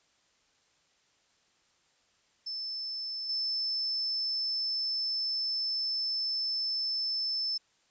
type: tone with level steps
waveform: sine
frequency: 5274 Hz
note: E8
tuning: in tune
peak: -34 / -29 dBFS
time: 2.46-7.58 s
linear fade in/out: 10 ms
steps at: 3.29 s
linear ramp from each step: 5 ms
effects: white hiss -69 dBFS RMS until 7.9 s + resampled to 16000 Hz